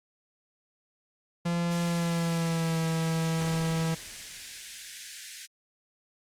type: tone with pitch glide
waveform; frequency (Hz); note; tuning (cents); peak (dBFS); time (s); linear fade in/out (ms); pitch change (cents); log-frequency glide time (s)
45% pulse; 171.4 to 162.81; F3 to E3; -32 to -21; -26; 1.45-3.95; 10; -89; 1.84-2.8
type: high-pass noise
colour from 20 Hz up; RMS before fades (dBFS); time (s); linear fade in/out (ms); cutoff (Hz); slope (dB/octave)
white; -40; 1.7-5.47; 20; 1500; 96
type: noise with exponential decay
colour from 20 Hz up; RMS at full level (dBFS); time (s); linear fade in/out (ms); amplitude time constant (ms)
pink; -40; 3.4-5.43; 2; 440
effects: low-pass 9000 Hz 12 dB/octave + Opus 48 kbps